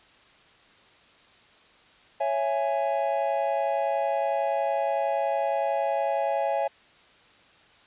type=chord; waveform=triangle; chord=C# minor; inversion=none; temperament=just; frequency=554.4 / 665.2 / 831.5 Hz; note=C#5 / E5 / G#5; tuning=0 / +16 / +2 cents; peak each=-26 dBFS; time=2.2-6.68 s; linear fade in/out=10 ms; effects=white hiss -56 dBFS RMS until 7.86 s + resampled to 8000 Hz